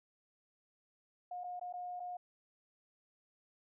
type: tone with dropouts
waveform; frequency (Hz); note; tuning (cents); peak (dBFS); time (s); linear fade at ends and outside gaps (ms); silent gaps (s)
sine; 717; F5; +45; -40; 1.31-2.17; 5; 1.437-1.441 / 1.596-1.612 / 1.727-1.737 / 1.997-2.001
effects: none